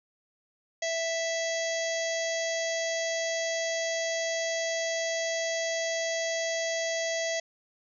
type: harmonic tone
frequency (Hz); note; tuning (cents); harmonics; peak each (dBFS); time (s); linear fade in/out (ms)
659.3; E5; 0; 1 / 3 / 4 / 5 / 6 / 7 / 8 / 9 / 10; -30 / -34 / -45 / -40 / -46 / -42 / -45 / -41 / -38; 0.82-7.4; 5
effects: none